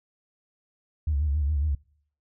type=tone with vibrato; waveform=sine; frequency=73.42 Hz; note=D2; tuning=in tune; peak=-21 dBFS; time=1.07-1.75 s; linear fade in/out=5 ms; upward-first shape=sine; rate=7.2 Hz; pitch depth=100 cents each way; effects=noise-tail reverb RT60 0.6 s tail -25 dB re dry + tanh soft clip ceiling -17 dBFS